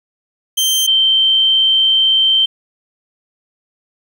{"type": "tone pair in turn", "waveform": ["sawtooth", "sine"], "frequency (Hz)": [3136, 3121], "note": ["G7", "G7"], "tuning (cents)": [0, -8], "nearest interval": "unison", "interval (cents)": 8, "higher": "first", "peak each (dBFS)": -9, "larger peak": "neither", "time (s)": [[0.57, 0.87], [0.87, 2.46]], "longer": "second", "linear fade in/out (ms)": 10, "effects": ["8-bit"]}